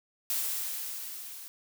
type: noise with level ramp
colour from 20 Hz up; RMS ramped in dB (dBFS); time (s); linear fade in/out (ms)
blue; -30 to -45; 0.3-1.48; 0
effects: none